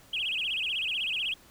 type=tone with vibrato; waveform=sine; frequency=2873 Hz; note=F7; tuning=48 cents sharp; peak=-27 dBFS; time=0.13-1.34 s; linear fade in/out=5 ms; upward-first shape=sine; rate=16 Hz; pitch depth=250 cents each way; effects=tanh soft clip ceiling -23 dBFS + pink hiss -56 dBFS RMS until 1.5 s